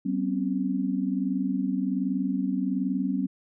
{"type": "tone cluster", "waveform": "sine", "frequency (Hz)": [191.4, 250.3, 271.6], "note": ["G3", "B3", "C#4"], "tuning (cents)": [-41, 23, -35], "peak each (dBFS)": [-28, -30, -28], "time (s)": [0.05, 3.27], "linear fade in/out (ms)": 10, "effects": []}